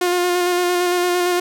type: tone with vibrato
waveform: sawtooth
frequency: 355.7 Hz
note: F4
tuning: 32 cents sharp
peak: -12 dBFS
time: 0.01-1.4 s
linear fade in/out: 5 ms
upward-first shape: square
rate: 8.8 Hz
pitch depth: 16 cents each way
effects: none